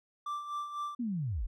triangle tone with tremolo, 1174.7 Hz, D6, in tune, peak -31 dBFS, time 0.26-0.95 s, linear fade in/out 5 ms, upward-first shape sine, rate 4 Hz, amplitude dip 60%
sine linear sweep, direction down, 253 to 31.15 Hz, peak -31 dBFS, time 0.99-1.47 s, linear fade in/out 10 ms
effects none

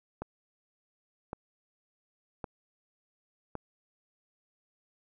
click train, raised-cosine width 1 ms, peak -22 dBFS, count 4, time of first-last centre 0.22-3.553 s, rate 0.9 Hz, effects none

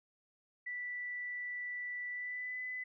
sine tone with pitch glide, 1969 to 2006 Hz, B6 to B6, -6 to +26 cents, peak -38 dBFS, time 0.66-2.84 s, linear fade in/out 10 ms, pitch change +32 cents, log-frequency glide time 2.1-2.59 s, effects none

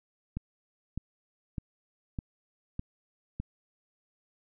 click train, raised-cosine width 5 ms, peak -21 dBFS, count 6, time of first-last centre 0.37-3.4 s, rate 1.65 Hz, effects none

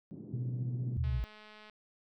white band-pass noise, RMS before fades -46 dBFS, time 0.11-0.97 s, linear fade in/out 0 ms, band 130 to 280 Hz, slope 24 dB/octave
sine tone with tremolo, 124 Hz, B2, 7 cents sharp, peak -31 dBFS, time 0.33-1.2 s, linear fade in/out 10 ms, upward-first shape sine, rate 15 Hz, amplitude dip 45%
sine linear sweep, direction down, 86.1 to 53.4 Hz, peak -31 dBFS, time 0.97-1.24 s, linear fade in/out 0 ms
click train, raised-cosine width 0.3 ms, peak -38 dBFS, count 141, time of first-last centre 1.04-1.697 s, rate 213 Hz
effects none

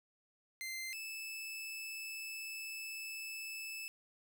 sawtooth tone pair in turn, 2081 / 2622 Hz, C7 / E7, -10 / -10 cents, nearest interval major third, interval 400 cents, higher second, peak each -37 / -39 dBFS, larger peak first, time 0.61-0.93 / 0.93-3.88 s, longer second, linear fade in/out 0 ms, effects none

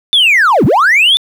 triangle linear two-way sweep, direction down then up, 3595 to 100 to 3595 Hz, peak -3 dBFS, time 0.13-1.17 s, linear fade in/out 0 ms, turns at 0.65 s, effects tanh soft clip ceiling -1 dBFS + 7-bit

